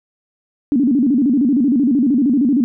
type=tone with vibrato; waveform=sine; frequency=261.6 Hz; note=C4; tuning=in tune; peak=-11 dBFS; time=0.72-2.64 s; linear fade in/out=0 ms; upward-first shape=square; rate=13 Hz; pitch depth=170 cents each way; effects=none